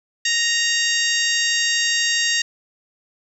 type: harmonic tone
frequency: 932.3 Hz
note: A#5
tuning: in tune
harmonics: 2 / 3 / 4 / 5 / 6 / 7 / 8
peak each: -22 / -24 / -25 / -26 / -27 / -27 / -28 dBFS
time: 0.25-2.42 s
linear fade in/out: 5 ms
effects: 8-bit